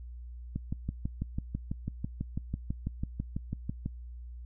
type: click train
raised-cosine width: 5 ms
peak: -20 dBFS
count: 21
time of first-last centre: 0.56-3.86 s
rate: 6.06 Hz
effects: noise-tail reverb RT60 0.1 s tail -24 dB re dry + added 60 Hz sine -41 dBFS peak until 4.45 s